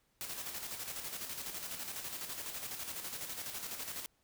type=noise with tremolo; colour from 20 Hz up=white; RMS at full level=-41 dBFS; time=0.21-4.06 s; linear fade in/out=0 ms; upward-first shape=square; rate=12 Hz; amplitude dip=45%; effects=pink hiss -75 dBFS RMS until 4.23 s